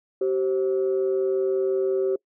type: tone pair together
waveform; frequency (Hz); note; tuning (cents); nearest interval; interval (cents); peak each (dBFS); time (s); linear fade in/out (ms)
sine; 384.3 / 530; G4 / C5; -34 / +22; tritone; 556; -20 / -27; 0.21-2.16; 5
effects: noise-tail reverb RT60 0.1 s tail -24 dB re dry + tanh soft clip ceiling -15 dBFS